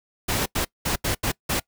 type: noise bursts at uneven times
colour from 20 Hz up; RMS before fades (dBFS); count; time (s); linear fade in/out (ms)
pink; -24; 6; 0.28-0.46 / 0.55-0.65 / 0.85-0.96 / 1.04-1.15 / 1.23-1.32 / 1.49-1.6; 10
effects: noise-tail reverb RT60 0.1 s tail -23 dB re dry